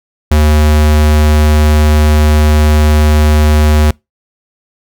square tone, 75.8 Hz, D#2, 45 cents flat, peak -6 dBFS, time 0.31-3.91 s, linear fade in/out 5 ms, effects noise-tail reverb RT60 0.2 s tail -25 dB re dry

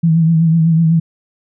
sine tone with vibrato, 163.4 Hz, E3, 15 cents flat, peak -8 dBFS, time 0.03-1 s, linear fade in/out 10 ms, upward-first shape triangle, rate 8 Hz, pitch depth 57 cents each way, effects none

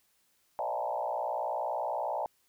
sine tone with frequency modulation, 742 Hz, F#5, 5 cents sharp, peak -30 dBFS, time 0.59-2.26 s, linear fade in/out 0 ms, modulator 59.5 Hz, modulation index 3.1, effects white hiss -71 dBFS RMS until 2.48 s

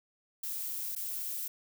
violet noise with dropouts, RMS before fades -37 dBFS, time 0.43-1.48 s, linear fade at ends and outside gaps 5 ms, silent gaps 0.952-0.961 s, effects none

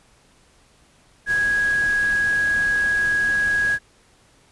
sine tone in noise, 1657 Hz, G#6, 4 cents flat, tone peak -17 dBFS, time 1.26-3.79 s, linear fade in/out 50 ms, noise pink, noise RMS -35 dBFS, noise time 1.26-3.79 s, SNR +15 dB, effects pink hiss -56 dBFS RMS until 4.51 s + resampled to 24000 Hz

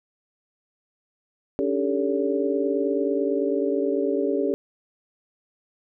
sine tone cluster, 281.4 / 301 / 395.6 / 444.8 / 570 Hz, C#4 / D4 / G4 / A4 / C#5, +26 / +43 / +16 / +19 / +48 cents, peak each -26 / -34 / -25 / -27 / -29 dBFS, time 1.59-4.54 s, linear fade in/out 0 ms, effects none

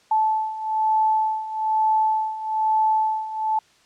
sine beating tone pair, 871 / 872.1 Hz, A5 / A5, -18 / -16 cents, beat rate 1.1 Hz, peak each -24 / -20 dBFS, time 0.11-3.59 s, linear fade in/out 5 ms, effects white hiss -57 dBFS RMS until 3.85 s + low-pass 6000 Hz 12 dB/octave

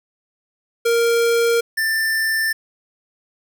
square tone pair in turn, 466.2 / 1779 Hz, A#4 / A6, 0 / +19 cents, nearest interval octave + major seventh, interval 2319 cents, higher second, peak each -15 / -18 dBFS, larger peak first, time 0.85-1.61 / 1.77-2.53 s, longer neither, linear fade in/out 10 ms, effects 8-bit

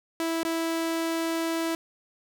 sawtooth tone with dropouts, 328.8 Hz, E4, 4 cents flat, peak -22 dBFS, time 0.2-1.75 s, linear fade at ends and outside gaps 1 ms, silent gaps 0.432-0.45 s, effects none

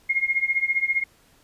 sine tone with tremolo, 2143 Hz, C7, 41 cents sharp, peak -16 dBFS, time 0.09-1.04 s, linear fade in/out 10 ms, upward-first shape triangle, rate 15 Hz, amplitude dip 95%, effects pink hiss -58 dBFS RMS until 1.43 s + resampled to 32000 Hz

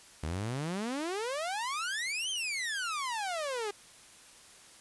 sawtooth exponential two-way sweep, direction up then down, 73.4 to 3200 to 398.1 Hz, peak -29 dBFS, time 0.23-3.71 s, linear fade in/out 5 ms, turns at 2.3 s, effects white hiss -55 dBFS RMS until 4.8 s + resampled to 24000 Hz

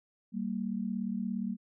sine tone pair together, 193.81 / 231 Hz, G3 / A#3, -19 / -16 cents, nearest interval minor third, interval 303 cents, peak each -34 / -34 dBFS, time 0.32-1.57 s, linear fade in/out 50 ms, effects none

